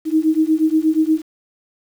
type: beating tone pair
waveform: sine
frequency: 311.1 / 319.5 Hz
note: D#4 / D#4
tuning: 0 / +46 cents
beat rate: 8.4 Hz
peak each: -16 dBFS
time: 0.05-1.22 s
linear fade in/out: 50 ms
effects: 7-bit